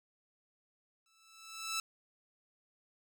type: tone with exponential growth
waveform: 10% pulse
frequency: 1318.5 Hz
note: E6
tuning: in tune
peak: -24 dBFS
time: 1.06-1.8 s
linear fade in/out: 2 ms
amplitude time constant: 160 ms
effects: none